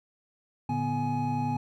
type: tone cluster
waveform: triangle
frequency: 114.6 / 145.5 / 246.5 / 837 Hz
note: A#2 / D3 / B3 / G#5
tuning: -29 / -16 / -3 / +13 cents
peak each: -32 / -31 / -29 / -29 dBFS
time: 0.69-1.57 s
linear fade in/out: 5 ms
effects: none